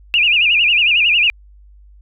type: tone with vibrato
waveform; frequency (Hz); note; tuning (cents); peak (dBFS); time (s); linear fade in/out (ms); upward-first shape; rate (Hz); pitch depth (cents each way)
sine; 2629; E7; -5; -10; 0.14-1.3; 0; sine; 11; 170
effects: added 50 Hz sine -41 dBFS peak until 2.01 s